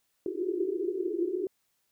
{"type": "band-pass noise", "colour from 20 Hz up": "pink", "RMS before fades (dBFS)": -31, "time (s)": [0.26, 1.47], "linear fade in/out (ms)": 2, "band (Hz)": [340, 400], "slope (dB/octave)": 96, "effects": ["white hiss -75 dBFS RMS until 1.91 s"]}